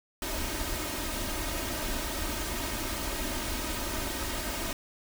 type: noise with comb filter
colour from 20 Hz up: pink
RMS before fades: -33 dBFS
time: 0.22-4.73 s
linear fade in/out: 2 ms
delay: 3.2 ms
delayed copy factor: +0.7
effects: none